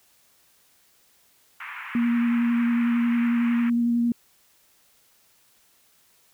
white band-pass noise, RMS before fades -37 dBFS, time 1.6-3.7 s, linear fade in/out 5 ms, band 950 to 2500 Hz, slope 48 dB/octave
sine tone with vibrato, 236.6 Hz, A#3, 26 cents sharp, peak -19 dBFS, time 1.95-4.12 s, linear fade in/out 2 ms, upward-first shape sine, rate 11 Hz, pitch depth 14 cents each way
effects white hiss -61 dBFS RMS until 6.33 s

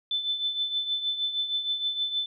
sine tone with tremolo, 3520 Hz, A7, in tune, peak -23 dBFS, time 0.11-2.26 s, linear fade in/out 2 ms, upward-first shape triangle, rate 6.4 Hz, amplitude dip 70%, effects none

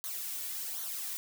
blue noise with flanger, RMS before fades -38 dBFS, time 0.04-1.17 s, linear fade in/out 0 ms, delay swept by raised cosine 0.39 to 2.49 ms, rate 1.3 Hz, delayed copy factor -0.65, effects none

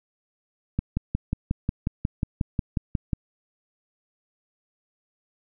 click train, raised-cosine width 5 ms, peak -11 dBFS, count 14, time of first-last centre 0.79-3.132 s, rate 5.55 Hz, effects none

